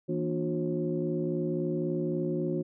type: tone cluster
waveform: sine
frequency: 163.1 / 235.5 / 295.9 / 359.6 / 539 Hz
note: E3 / A#3 / D4 / F#4 / C#5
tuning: -18 / +18 / +13 / -49 / -49 cents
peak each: -32 / -36 / -35 / -31 / -38 dBFS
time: 0.08-2.63 s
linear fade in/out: 20 ms
effects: tanh soft clip ceiling -16 dBFS